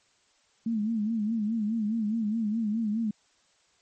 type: tone with vibrato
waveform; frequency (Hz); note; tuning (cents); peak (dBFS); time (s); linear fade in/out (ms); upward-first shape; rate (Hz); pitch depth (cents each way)
sine; 218.6; A3; -11; -25; 0.66-3.11; 5; sine; 4.8; 100
effects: white hiss -66 dBFS RMS until 3.81 s + MP3 32 kbps